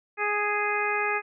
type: harmonic tone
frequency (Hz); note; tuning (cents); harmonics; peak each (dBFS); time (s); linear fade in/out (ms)
415.3; G#4; 0; 1 / 2 / 3 / 4 / 5 / 6; -31 / -31 / -31 / -31 / -31 / -31; 0.17-1.22; 50
effects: none